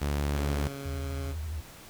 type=tone; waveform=sawtooth; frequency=72.1 Hz; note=D2; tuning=31 cents flat; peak=-23 dBFS; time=0.01-0.68 s; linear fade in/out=10 ms
type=tone with pitch glide; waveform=15% pulse; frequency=138.59 to 137.47 Hz; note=C#3 to C#3; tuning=0 to -14 cents; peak=-31 dBFS; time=0.32-1.35 s; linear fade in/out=50 ms; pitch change=-14 cents; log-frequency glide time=0.77-0.98 s
type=tone with vibrato; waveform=sine; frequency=77.7 Hz; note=D#2; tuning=2 cents flat; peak=-32 dBFS; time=0.85-1.61 s; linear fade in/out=10 ms; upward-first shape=square; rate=12 Hz; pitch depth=93 cents each way
effects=pink hiss -49 dBFS RMS until 1.89 s